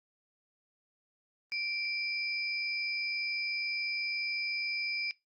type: tone pair together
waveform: sine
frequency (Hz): 2349 / 4977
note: D7 / D#8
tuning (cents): 0 / 0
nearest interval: octave + minor second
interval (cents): 1300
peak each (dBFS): -34 / -36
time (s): 1.52-5.11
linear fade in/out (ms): 0
effects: noise-tail reverb RT60 0.2 s tail -22 dB re dry + Opus 32 kbps